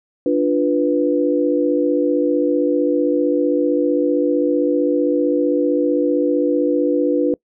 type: chord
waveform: sine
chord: B diminished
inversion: first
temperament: equal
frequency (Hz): 293.7 / 349.2 / 493.9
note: D4 / F4 / B4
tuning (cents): 0 / 0 / 0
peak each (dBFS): -17 / -20 / -18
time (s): 0.26-7.34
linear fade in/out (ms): 2
effects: noise-tail reverb RT60 0.1 s tail -24 dB re dry